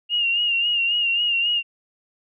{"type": "tone with vibrato", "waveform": "sine", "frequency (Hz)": 2817, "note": "F7", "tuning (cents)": 14, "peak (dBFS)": -18, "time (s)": [0.09, 1.63], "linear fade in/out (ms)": 50, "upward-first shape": "sine", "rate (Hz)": 3.7, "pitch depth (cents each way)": 50, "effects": []}